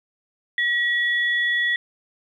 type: tone pair together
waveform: sine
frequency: 1920 / 3421 Hz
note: B6 / A7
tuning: -49 / -49 cents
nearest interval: minor seventh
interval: 1000 cents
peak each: -19 / -28 dBFS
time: 0.58-1.76 s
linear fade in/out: 2 ms
effects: 9-bit